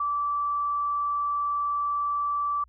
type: tone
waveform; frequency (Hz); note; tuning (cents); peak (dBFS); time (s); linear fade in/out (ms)
sine; 1161; D6; -20; -24; 0-2.64; 5
effects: added 60 Hz sine -55 dBFS peak until 2.68 s